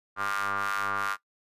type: ring-modulated tone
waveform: sawtooth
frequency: 99.9 Hz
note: G2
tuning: 33 cents sharp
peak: -21 dBFS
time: 0.16-1.17 s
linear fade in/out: 50 ms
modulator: 1300 Hz
effects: noise-tail reverb RT60 0.1 s tail -19 dB re dry + resampled to 32000 Hz